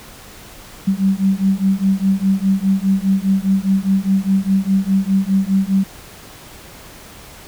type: beating tone pair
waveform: sine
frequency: 191 / 195.9 Hz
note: G3 / G3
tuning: -45 / -1 cents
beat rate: 4.9 Hz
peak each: -16 dBFS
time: 0.87-5.84 s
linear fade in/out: 10 ms
effects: pink hiss -39 dBFS RMS until 7.47 s